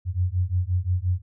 sine beating tone pair, 87.9 / 93.6 Hz, F2 / F#2, +12 / +20 cents, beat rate 5.7 Hz, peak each -24 / -24 dBFS, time 0.05-1.22 s, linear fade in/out 50 ms, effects none

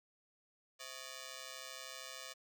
5% pulse ring-modulated tone, 588 Hz, D5, 2 cents sharp, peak -32 dBFS, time 0.79-2.34 s, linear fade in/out 20 ms, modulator 66.5 Hz, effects none

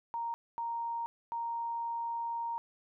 sine tone bursts at uneven times, 931 Hz, A#5, 2 cents flat, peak -33 dBFS, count 3, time 0.14-0.34 / 0.58-1.06 / 1.32-2.58 s, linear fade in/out 0 ms, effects none

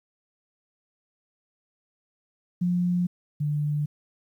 sine tone pair in turn, 177.4 / 148.01 Hz, F3 / D3, +27 / +14 cents, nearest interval minor third, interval 313 cents, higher first, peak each -21 / -23 dBFS, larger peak first, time 2.61-3.07 / 3.4-3.86 s, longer neither, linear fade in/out 10 ms, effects 10-bit

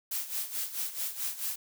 blue noise with tremolo, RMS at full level -32 dBFS, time 0.11-1.56 s, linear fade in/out 5 ms, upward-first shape sine, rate 4.6 Hz, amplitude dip 75%, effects none

